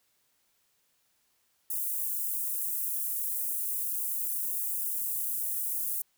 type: high-pass noise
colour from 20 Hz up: white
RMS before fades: -32 dBFS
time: 1.7-6.02 s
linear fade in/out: 5 ms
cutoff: 9700 Hz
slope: 24 dB/octave
effects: white hiss -72 dBFS RMS until 6.17 s